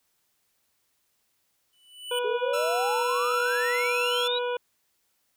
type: tone with exponential growth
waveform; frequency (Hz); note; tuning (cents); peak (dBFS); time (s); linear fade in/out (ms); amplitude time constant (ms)
square; 2977; F#7; +10; -27; 1.73-2.19; 2; 100
type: harmonic tone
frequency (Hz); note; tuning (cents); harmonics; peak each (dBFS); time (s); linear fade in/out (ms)
489.1; B4; -17; 1 / 2 / 3 / 5 / 6 / 7; -27 / -33 / -37 / -41 / -43 / -44; 2.11-4.57; 5
type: exponential sweep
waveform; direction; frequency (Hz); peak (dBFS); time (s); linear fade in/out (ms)
sine; up; 415.3 to 3951; -27; 2.24-4.39; 10
type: tone with pitch glide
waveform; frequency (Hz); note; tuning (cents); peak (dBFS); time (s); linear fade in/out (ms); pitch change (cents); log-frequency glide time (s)
sawtooth; 1337 to 1354.9; E6 to E6; +24 to +47; -27; 2.53-4.28; 10; +23; 2.73-4.02
effects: white hiss -72 dBFS RMS until 5.36 s